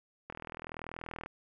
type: click train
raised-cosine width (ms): 0.5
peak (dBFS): -26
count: 40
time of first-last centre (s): 0.3-1.261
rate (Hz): 40.6
effects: none